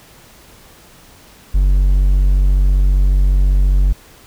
triangle tone, 47.34 Hz, F#1, 40 cents sharp, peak -7 dBFS, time 1.54-3.93 s, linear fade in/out 10 ms, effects pink hiss -44 dBFS RMS until 4.26 s

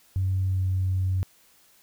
sine tone with pitch glide, 94.4 to 93.42 Hz, F#2 to F#2, +35 to +17 cents, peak -21 dBFS, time 0.16-1.23 s, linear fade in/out 0 ms, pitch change -18 cents, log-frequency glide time 0.49-0.6 s, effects tanh soft clip ceiling -17 dBFS + white hiss -59 dBFS RMS until 1.82 s

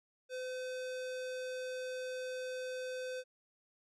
square tone with low-pass filter, 510 Hz, C5, 44 cents flat, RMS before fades -41 dBFS, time 0.29-3.24 s, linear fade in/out 50 ms, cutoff 7800 Hz, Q 0.81, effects none

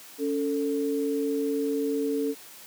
sine tone pair together, 280.1 / 444.6 Hz, C#4 / A4, +18 / +18 cents, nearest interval minor sixth, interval 800 cents, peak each -27 dBFS, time 0.18-2.35 s, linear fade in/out 50 ms, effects white hiss -47 dBFS RMS until 2.66 s + high-pass 150 Hz 12 dB/octave

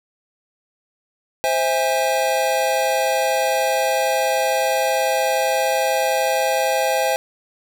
square chord, C augmented, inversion none, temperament just, 523.3 / 654.1 / 817.6 Hz, C5 / E5 / G#5, 0 / -14 / -27 cents, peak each -22 / -23 / -22 dBFS, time 1.44-7.16 s, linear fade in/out 0 ms, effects none

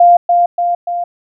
sine tone with echo, 698.5 Hz, F5, in tune, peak -3 dBFS, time 0-0.17 s, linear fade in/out 5 ms, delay 290 ms, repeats 3, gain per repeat -4 dB, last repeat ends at 1.04 s, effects none

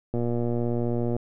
click train, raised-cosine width 2 ms, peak -15 dBFS, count 123, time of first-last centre 0.14-1.165 s, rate 119 Hz, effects none

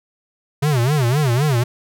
square tone with vibrato, 134 Hz, C3, 42 cents sharp, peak -15 dBFS, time 0.62-1.64 s, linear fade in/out 10 ms, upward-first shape sine, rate 3.9 Hz, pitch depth 240 cents each way, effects none

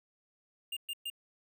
square tone bursts, 2811 Hz, F7, 11 cents sharp, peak -36 dBFS, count 3, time 0.72-1.101 s, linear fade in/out 5 ms, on 47 ms, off 120 ms, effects none

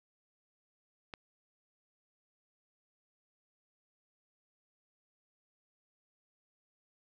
click, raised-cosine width 0.3 ms, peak -26 dBFS, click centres 1.138 s, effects none

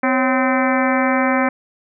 harmonic tone with a mistuned harmonic, 257.2 Hz, C4, 30 cents flat, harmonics 1 / 2 / 3 / 4 / 5 / 6 / 7 / 8 / 9, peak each -18 / -21 / -23 / -24 / -25 / -26 / -26 / -27 / -28 dBFS, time 0.03-1.49 s, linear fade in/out 5 ms, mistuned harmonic 2, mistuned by +100 cents, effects none

